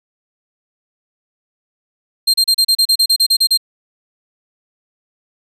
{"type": "tone bursts", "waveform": "40% pulse", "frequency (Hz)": 4185, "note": "C8", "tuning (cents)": 0, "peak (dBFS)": -8, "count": 13, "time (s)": [2.27, 3.575], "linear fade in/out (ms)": 10, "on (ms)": 69, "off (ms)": 34, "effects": ["resampled to 32000 Hz"]}